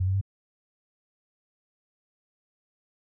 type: tone with pitch steps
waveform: sine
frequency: 92.5 / 95.16 / 97.89 Hz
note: F#2 / F#2 / G2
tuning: 0 / +49 / -2 cents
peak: -22 dBFS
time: 0-0.213 s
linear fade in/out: 10 ms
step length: 71 ms
effects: none